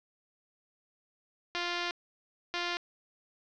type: tone bursts at uneven times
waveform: 5% pulse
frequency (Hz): 349.2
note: F4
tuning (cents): 0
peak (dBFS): -20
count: 2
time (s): 1.55-1.91 / 2.54-2.77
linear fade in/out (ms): 0
effects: resampled to 16000 Hz + 9-bit